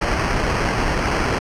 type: noise with sample-and-hold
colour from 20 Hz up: pink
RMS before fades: -20 dBFS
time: 0.01-1.39 s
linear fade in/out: 10 ms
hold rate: 3675 Hz
effects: low-pass 6000 Hz 12 dB/octave